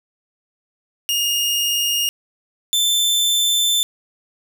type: tone pair in turn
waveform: sawtooth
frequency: 2843 / 3541 Hz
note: F7 / A7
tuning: +30 / +10 cents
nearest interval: major third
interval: 380 cents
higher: second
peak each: -14 / -12 dBFS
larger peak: second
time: 1.09-2.09 / 2.73-3.83 s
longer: second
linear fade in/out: 0 ms
effects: none